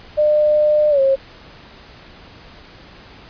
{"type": "tone with pitch glide", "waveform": "sine", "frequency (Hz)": [602, 539.4], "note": ["D5", "C#5"], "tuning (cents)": [43, -47], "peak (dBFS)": -11, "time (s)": [0.17, 1.16], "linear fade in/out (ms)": 20, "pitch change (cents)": -190, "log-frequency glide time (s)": [0.9, 1], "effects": ["pink hiss -42 dBFS RMS until 3.29 s", "resampled to 11025 Hz"]}